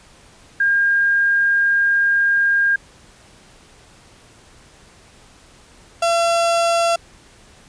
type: tone pair in turn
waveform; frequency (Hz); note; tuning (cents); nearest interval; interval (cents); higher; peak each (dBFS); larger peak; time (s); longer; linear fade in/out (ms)
sine / 35% pulse; 1612 / 677.8; G6 / E5; +48 / +48; octave + minor third; 1500; first; -13; neither; 0.6-2.76 / 6.02-6.96; first; 5
effects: pink hiss -48 dBFS RMS until 7.68 s + resampled to 22050 Hz